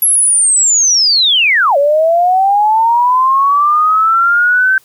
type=linear two-way sweep; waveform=sine; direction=down then up; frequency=11390 to 554.4 to 1553 Hz; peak=-7 dBFS; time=0.02-4.78 s; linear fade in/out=2 ms; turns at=1.77 s; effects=white hiss -49 dBFS RMS until 4.84 s